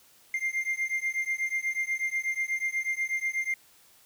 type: beating tone pair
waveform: triangle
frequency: 2100 / 2108.2 Hz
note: C7 / C7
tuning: +6 / +13 cents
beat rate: 8.2 Hz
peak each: -29 dBFS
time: 0.34-3.54 s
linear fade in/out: 2 ms
effects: white hiss -59 dBFS RMS until 4.05 s